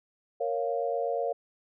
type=chord; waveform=sine; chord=Bb minor; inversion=none; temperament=equal; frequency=466.2 / 554.4 / 698.5 Hz; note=Bb4 / Db5 / F5; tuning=0 / 0 / 0 cents; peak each=-31 / -31 / -32 dBFS; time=0.4-1.33 s; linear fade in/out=10 ms; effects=none